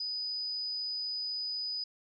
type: tone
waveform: sine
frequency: 4978 Hz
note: D#8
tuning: in tune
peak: -33 dBFS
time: 0-1.84 s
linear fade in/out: 5 ms
effects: none